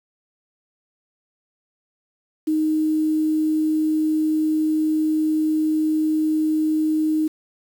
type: tone with quantisation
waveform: sine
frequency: 311.1 Hz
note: D#4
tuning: in tune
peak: -17 dBFS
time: 2.47-7.28 s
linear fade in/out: 10 ms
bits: 7
effects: none